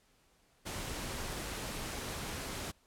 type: noise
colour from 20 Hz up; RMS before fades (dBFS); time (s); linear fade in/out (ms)
pink; -40; 0.65-2.72; 20
effects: pink hiss -69 dBFS RMS until 2.86 s + low-pass 12000 Hz 12 dB/octave